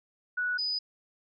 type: tone pair in turn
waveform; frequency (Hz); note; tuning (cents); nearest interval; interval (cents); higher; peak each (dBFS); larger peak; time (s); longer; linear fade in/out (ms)
sine; 1472 / 4976; F#6 / D#8; -9 / -1; octave + major sixth; 2108; second; -27 / -28; first; 0.37-0.58 / 0.58-0.79; neither; 10
effects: none